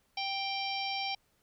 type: harmonic tone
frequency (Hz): 785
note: G5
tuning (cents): +2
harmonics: 1 / 3 / 4 / 5 / 6 / 7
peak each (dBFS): -36 / -38 / -40 / -44 / -43 / -41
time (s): 0.17-1.15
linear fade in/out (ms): 5
effects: pink hiss -72 dBFS RMS until 1.42 s